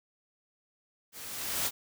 white noise with level ramp, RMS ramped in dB -46 to -28 dBFS, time 1.12-1.71 s, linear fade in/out 50 ms, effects none

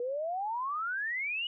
sine exponential sweep, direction up, 473.6 to 2960 Hz, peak -31 dBFS, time 0-1.47 s, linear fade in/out 2 ms, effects none

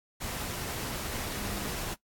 sine tone in noise, 202.4 Hz, G#3, 44 cents flat, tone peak -41 dBFS, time 1.36-1.7 s, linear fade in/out 20 ms, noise pink, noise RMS -36 dBFS, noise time 0.2-1.95 s, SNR -8 dB, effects noise-tail reverb RT60 0.1 s tail -17 dB re dry + AAC 64 kbps

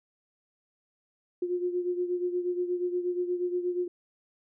sine beating tone pair, 355.2 / 363.6 Hz, F4 / F#4, +29 / -30 cents, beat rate 8.4 Hz, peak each -28 / -34 dBFS, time 1.42-3.88 s, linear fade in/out 5 ms, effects none

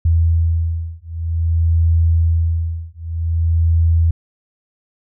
sine beating tone pair, 82.41 / 82.93 Hz, E2 / E2, 0 / +11 cents, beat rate 0.52 Hz, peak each -16 dBFS, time 0.05-4.11 s, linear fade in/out 5 ms, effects none

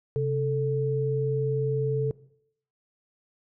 sine tone pair together, 134.1 / 440 Hz, C3 / A4, +43 / 0 cents, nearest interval octave + major sixth, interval 2057 cents, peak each -26 dBFS, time 0.16-2.11 s, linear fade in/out 0 ms, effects noise-tail reverb RT60 0.7 s tail -20 dB re dry

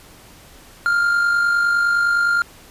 triangle tone with amplitude modulation, 1400 Hz, F6, 4 cents sharp, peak -11 dBFS, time 0.86-2.42 s, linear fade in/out 0 ms, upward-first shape sine, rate 49.8 Hz, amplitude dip 40%, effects pink hiss -45 dBFS RMS until 2.7 s + resampled to 32000 Hz

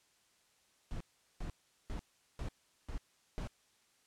brown noise bursts, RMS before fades -40 dBFS, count 6, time 0.91-3.474 s, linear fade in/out 0 ms, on 94 ms, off 400 ms, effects white hiss -71 dBFS RMS until 4.06 s + low-pass 9000 Hz 12 dB/octave

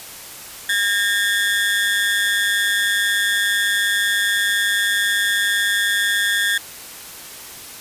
30% pulse ring-modulated tone, 1722 Hz, A6, 38 cents flat, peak -11 dBFS, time 0.69-6.58 s, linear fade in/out 5 ms, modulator 102 Hz, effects white hiss -36 dBFS RMS until 7.8 s + resampled to 32000 Hz

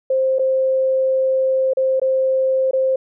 sine tone with dropouts, 526 Hz, C5, 9 cents sharp, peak -14 dBFS, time 0.1-2.96 s, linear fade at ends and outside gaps 5 ms, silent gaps 0.386-0.393 / 1.735-1.77 / 1.998-2.016 / 2.711-2.732 s, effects none

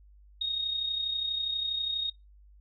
sine tone with amplitude modulation, 3729 Hz, A#7, in tune, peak -26 dBFS, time 0.41-2.1 s, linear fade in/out 5 ms, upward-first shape sine, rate 32.3 Hz, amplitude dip 50%, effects noise-tail reverb RT60 0.2 s tail -26 dB re dry + added 50 Hz sine -53 dBFS peak until 2.6 s

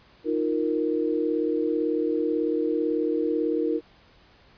sine chord, Eb suspended second, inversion none, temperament equal, 311.1 / 349.2 / 466.2 Hz, Eb4 / F4 / Bb4, 0 / 0 / 0 cents, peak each -26 / -28 / -26 dBFS, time 0.24-3.81 s, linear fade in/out 50 ms, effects pink hiss -56 dBFS RMS until 4.57 s + resampled to 11025 Hz

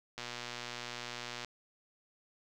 click train, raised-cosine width 0.2 ms, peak -23 dBFS, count 153, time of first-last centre 0.18-1.447 s, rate 120 Hz, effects none

